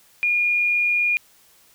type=tone; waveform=sine; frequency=2429 Hz; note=D#7; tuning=42 cents flat; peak=-17 dBFS; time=0.23-1.17 s; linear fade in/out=0 ms; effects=white hiss -55 dBFS RMS until 1.74 s